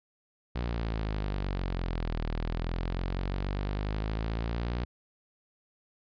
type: exponential two-way sweep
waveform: sawtooth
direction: down then up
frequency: 60.7 to 39.2 to 60.7 Hz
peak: -26 dBFS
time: 0.55-4.85 s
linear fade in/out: 10 ms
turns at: 2.24 s
effects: resampled to 11025 Hz